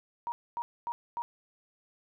sine tone bursts, 946 Hz, A#5, 25 cents sharp, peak -31 dBFS, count 4, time 0.27-1.22 s, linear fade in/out 0 ms, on 50 ms, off 250 ms, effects none

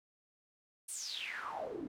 pink noise with band-pass filter sweep, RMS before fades -42 dBFS, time 0.88-1.88 s, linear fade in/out 10 ms, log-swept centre 10000 to 250 Hz, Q 8.1, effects none

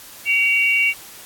sine tone pair together, 2265 / 2757 Hz, C#7 / F7, +37 / -23 cents, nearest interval minor third, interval 340 cents, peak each -17 dBFS, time 0.25-0.94 s, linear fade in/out 50 ms, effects white hiss -40 dBFS RMS until 1.25 s + AAC 64 kbps

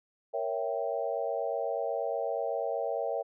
sine chord, A# diminished seventh, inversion none, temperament equal, 466.2 / 554.4 / 659.3 / 784 Hz, A#4 / C#5 / E5 / G5, 0 / 0 / 0 / 0 cents, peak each -35 / -34 / -34 / -37 dBFS, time 0.33-3.23 s, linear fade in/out 20 ms, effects none

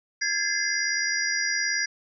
sine tone cluster, 1628 / 1707 / 2072 / 4875 / 5720 Hz, G#6 / G#6 / C7 / D#8 / F8, -35 / +47 / -17 / -36 / +41 cents, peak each -30 dBFS, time 0.21-1.86 s, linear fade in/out 10 ms, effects none

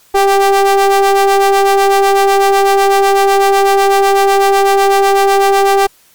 square ring-modulated tone, 196 Hz, G3, in tune, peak -5 dBFS, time 0.14-5.87 s, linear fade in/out 10 ms, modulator 592 Hz, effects white hiss -48 dBFS RMS until 6.14 s + Opus 48 kbps

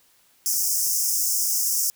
pink high-pass noise, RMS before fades -23 dBFS, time 0.46-1.9 s, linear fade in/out 0 ms, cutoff 5200 Hz, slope 96 dB/octave, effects white hiss -60 dBFS RMS until 1.95 s

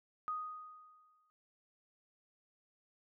sine tone with exponential decay, 1244.5 Hz, D#6, in tune, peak -34 dBFS, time 0.28-1.3 s, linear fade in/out 0 ms, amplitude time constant 220 ms, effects none

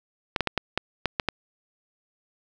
clicks, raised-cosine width 0.3 ms, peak -7 dBFS, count 8, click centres 0.362 / 0.407 / 0.473 / 0.577 / 0.776 / 1.057 / 1.198 / 1.287 s, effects none

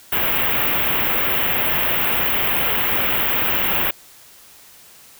white band-stop noise, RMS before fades -19 dBFS, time 0.12-3.91 s, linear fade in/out 5 ms, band 3200 to 14000 Hz, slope 48 dB/octave, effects white hiss -46 dBFS RMS until 5.19 s

